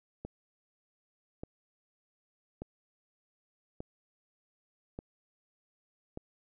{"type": "click train", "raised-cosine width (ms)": 2, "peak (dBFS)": -26, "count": 6, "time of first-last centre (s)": [0.25, 6.174], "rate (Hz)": 0.844, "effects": []}